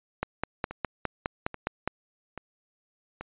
two click trains, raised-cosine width 0.5 ms, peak -22 / -12 dBFS, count 4 / 9, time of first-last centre 0.71-3.21 / 0.23-1.876 s, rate 1.2 / 4.86 Hz, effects resampled to 8000 Hz

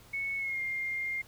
sine tone with pitch glide, 2207 to 2115 Hz, C#7 to C7, -8 to +18 cents, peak -31 dBFS, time 0.13-1.22 s, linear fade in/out 10 ms, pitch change -74 cents, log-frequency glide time 0.37-0.61 s, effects added 112 Hz sine -61 dBFS peak until 1.27 s + pink hiss -57 dBFS RMS until 1.27 s

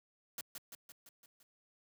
white noise with echo, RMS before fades -42 dBFS, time 0.38-0.41 s, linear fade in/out 2 ms, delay 170 ms, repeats 6, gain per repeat -4 dB, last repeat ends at 1.43 s, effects high-pass 80 Hz 12 dB/octave

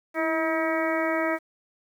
harmonic tone with a mistuned harmonic, 320 Hz, D#4, 49 cents sharp, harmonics 1 / 2 / 3 / 4 / 5 / 6 / 7, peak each -28 / -27 / -34 / -32 / -35 / -32 / -34 dBFS, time 0.14-1.39 s, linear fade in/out 50 ms, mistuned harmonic 1, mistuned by +40 cents, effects 9-bit

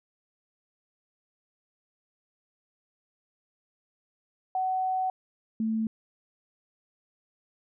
sine tone pair in turn, 750 / 221.5 Hz, F#5 / A3, +23 / +12 cents, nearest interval octave + major sixth, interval 2111 cents, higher first, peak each -25 dBFS, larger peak neither, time 4.55-5.1 / 5.6-5.87 s, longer first, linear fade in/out 2 ms, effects none

